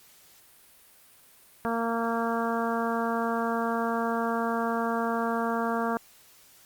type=harmonic tone; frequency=230.4 Hz; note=A#3; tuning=20 cents flat; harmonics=1 / 2 / 3 / 4 / 5 / 6 / 7; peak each=-30 / -32 / -32 / -34 / -34 / -36 / -39 dBFS; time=1.65-5.97 s; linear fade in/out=0 ms; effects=white hiss -56 dBFS RMS until 6.65 s + Opus 48 kbps